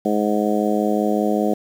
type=harmonic tone; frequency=105.2 Hz; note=G#2; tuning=23 cents sharp; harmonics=2 / 3 / 4 / 5 / 6 / 7; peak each=-21 / -23 / -24 / -25 / -26 / -26 dBFS; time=0.05-1.54 s; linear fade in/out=5 ms; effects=7-bit